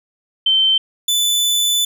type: tone pair in turn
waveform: sine / sawtooth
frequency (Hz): 3100 / 3497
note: G7 / A7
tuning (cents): -20 / -11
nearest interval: major second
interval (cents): 209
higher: second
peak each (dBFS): -11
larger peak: neither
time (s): 0.46-0.78 / 1.08-1.85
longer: second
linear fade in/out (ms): 5
effects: none